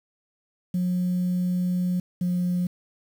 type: tone pair in turn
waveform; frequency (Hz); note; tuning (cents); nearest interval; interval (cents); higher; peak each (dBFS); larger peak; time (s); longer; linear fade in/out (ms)
sine; 180 / 178.55; F#3 / F3; -47 / +39; unison; 14; first; -20; neither; 0.74-2 / 2.21-2.67; first; 5
effects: tanh soft clip ceiling -19 dBFS + 8-bit